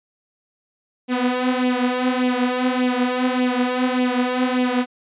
sawtooth tone with flanger, 251 Hz, B3, 28 cents sharp, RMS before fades -20 dBFS, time 1.08-4.86 s, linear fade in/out 50 ms, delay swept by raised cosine 0.33 to 5.83 ms, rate 1.7 Hz, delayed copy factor +0.65, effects resampled to 8000 Hz

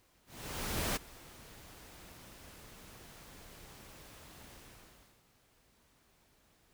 pink noise with ADSR envelope, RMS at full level -33 dBFS, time 0.26-5.26 s, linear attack 700 ms, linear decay 17 ms, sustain -21 dB, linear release 720 ms, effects pink hiss -69 dBFS RMS until 6.73 s

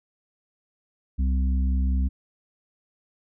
harmonic tone, 65 Hz, C2, 11 cents flat, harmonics 1 / 3 / 4, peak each -20 / -32 / -36 dBFS, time 1.18-2.09 s, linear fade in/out 20 ms, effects none

